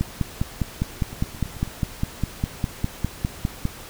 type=two click trains; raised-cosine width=5 ms; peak=-24 / -9 dBFS; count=7 / 19; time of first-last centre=1.02-1.676 / 0.01-3.654 s; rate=9.14 / 4.94 Hz; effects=pink hiss -40 dBFS RMS until 3.89 s